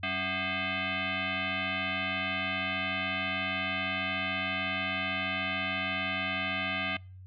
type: tone with frequency modulation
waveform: sine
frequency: 277.2 Hz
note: C#4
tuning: in tune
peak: -29 dBFS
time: 0.03-6.97 s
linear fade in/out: 5 ms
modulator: 468 Hz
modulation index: 6.2
effects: noise-tail reverb RT60 0.4 s tail -25 dB re dry + added 93 Hz sine -45 dBFS peak until 7.26 s